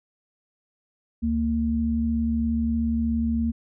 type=tone pair together; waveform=sine; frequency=72.2 / 229.2 Hz; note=D2 / A#3; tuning=-29 / -29 cents; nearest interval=octave + minor sixth; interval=2000 cents; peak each=-27 / -22 dBFS; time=1.22-3.52 s; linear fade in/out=20 ms; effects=none